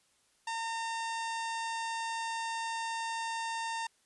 harmonic tone with a mistuned harmonic, 911 Hz, A#5, 40 cents flat, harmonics 1 / 2 / 3 / 4 / 5 / 6 / 7 / 8 / 9 / 10, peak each -35 / -41 / -45 / -47 / -49 / -51 / -52 / -53 / -54 / -55 dBFS, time 0.47-3.87 s, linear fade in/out 5 ms, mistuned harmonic 5, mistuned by +47 cents, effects white hiss -70 dBFS RMS until 4.05 s + resampled to 24000 Hz

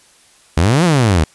sawtooth exponential two-way sweep, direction up then down, 73.2 to 185 to 73.2 Hz, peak -6 dBFS, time 0.57-1.24 s, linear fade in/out 5 ms, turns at 0.84 s, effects white hiss -49 dBFS RMS until 1.34 s + resampled to 24000 Hz

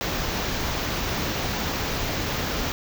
pink band-stop noise, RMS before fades -27 dBFS, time 0.01-2.72 s, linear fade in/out 0 ms, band 6700 to 14000 Hz, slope 48 dB/octave, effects none

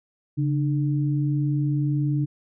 sine tone pair together, 141.58 / 300 Hz, C#3 / D4, +37 / +37 cents, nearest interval octave + minor second, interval 1300 cents, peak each -21 / -27 dBFS, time 0.37-2.26 s, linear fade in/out 20 ms, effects none

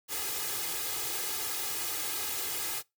white noise with comb filter, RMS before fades -34 dBFS, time 0.08-2.83 s, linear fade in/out 50 ms, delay 2.4 ms, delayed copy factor +0.9, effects noise-tail reverb RT60 0.2 s tail -23 dB re dry + high-pass 100 Hz 12 dB/octave

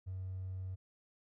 triangle tone with hard clipping, 93.5 Hz, F#2, 19 cents sharp, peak -39 dBFS, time 0.06-0.76 s, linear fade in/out 20 ms, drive 3 dB, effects none

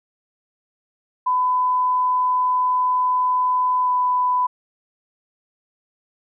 sine tone with pitch glide, 1004 to 997.6 Hz, B5 to B5, +28 to +17 cents, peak -16 dBFS, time 1.26-4.47 s, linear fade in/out 10 ms, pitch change -11 cents, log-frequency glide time 3.84-3.89 s, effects none

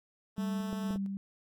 10% pulse tone, 219.8 Hz, A3, 2 cents flat, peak -33 dBFS, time 0.36-0.98 s, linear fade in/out 50 ms
sine tone with tremolo, 196.2 Hz, G3, 2 cents sharp, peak -31 dBFS, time 0.38-1.17 s, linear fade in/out 0 ms, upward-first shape square, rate 2.2 Hz, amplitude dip 30%
clicks, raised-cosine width 2 ms, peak -28 dBFS, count 3, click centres 0.729 / 0.907 / 0.959 s
effects none

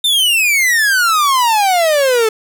45% pulse exponential sweep, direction down, 3649 to 430 Hz, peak -10 dBFS, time 0.04-2.29 s, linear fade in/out 5 ms, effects none

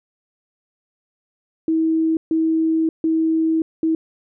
sine tone bursts at uneven times, 321.9 Hz, E4, 41 cents flat, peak -15 dBFS, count 4, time 1.68-2.17 / 2.31-2.89 / 3.04-3.62 / 3.83-3.95 s, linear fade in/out 2 ms, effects none

